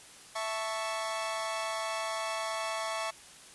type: chord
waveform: sawtooth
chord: A major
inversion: second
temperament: equal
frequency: 659.3 / 880 / 1108.7 Hz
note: E5 / A5 / C#6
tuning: 0 / 0 / 0 cents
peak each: -32 / -35 / -33 dBFS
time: 0.35-3.11 s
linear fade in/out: 10 ms
effects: white hiss -52 dBFS RMS until 3.54 s + resampled to 24000 Hz